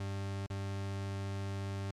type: tone with dropouts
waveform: 40% pulse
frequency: 98.4 Hz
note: G2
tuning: 7 cents sharp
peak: -35 dBFS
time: 0-1.91 s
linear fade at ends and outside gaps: 5 ms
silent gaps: 0.464-0.5 s
effects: low-pass 8000 Hz 12 dB/octave + MP3 96 kbps